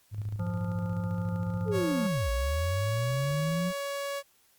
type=tone with tremolo; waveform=sine; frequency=104.2 Hz; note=G#2; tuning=6 cents sharp; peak=-29 dBFS; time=0.11-1.85 s; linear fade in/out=50 ms; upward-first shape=square; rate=14 Hz; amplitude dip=50%
type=harmonic tone; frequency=174.8 Hz; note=F3; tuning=2 cents sharp; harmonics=1 / 3 / 5 / 7 / 8; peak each=-32 / -42 / -46 / -49 / -50 dBFS; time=0.39-2.07 s; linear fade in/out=5 ms
type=linear two-way sweep; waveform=sine; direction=down then up; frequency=455 to 55 to 182.7 Hz; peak=-27 dBFS; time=1.65-3.73 s; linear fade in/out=50 ms; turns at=2.3 s
type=tone with pitch glide; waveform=sawtooth; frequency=554.4 to 561.2 Hz; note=C#5 to C#5; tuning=0 to +21 cents; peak=-28 dBFS; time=1.71-4.23 s; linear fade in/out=50 ms; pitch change=+21 cents; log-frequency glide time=2.06-3.14 s
effects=white hiss -65 dBFS RMS until 4.58 s + Opus 48 kbps